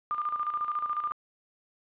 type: tone with tremolo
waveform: sine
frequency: 1202 Hz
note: D6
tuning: 40 cents sharp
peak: -26 dBFS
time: 0.11-1.12 s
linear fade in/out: 0 ms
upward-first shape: square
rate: 14 Hz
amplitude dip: 60%
effects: resampled to 8000 Hz + 10-bit